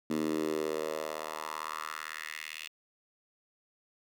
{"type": "tone with high-pass filter sweep", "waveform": "10% pulse", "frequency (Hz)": 77.78, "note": "D#2", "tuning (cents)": 0, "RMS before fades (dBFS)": -36, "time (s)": [0.1, 2.68], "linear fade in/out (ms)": 5, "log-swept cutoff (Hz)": [250, 2700], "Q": 2.9, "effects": []}